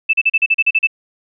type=tone bursts; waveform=sine; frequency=2637 Hz; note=E7; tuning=in tune; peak=-9 dBFS; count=10; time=0.09-0.872 s; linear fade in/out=10 ms; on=44 ms; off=38 ms; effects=none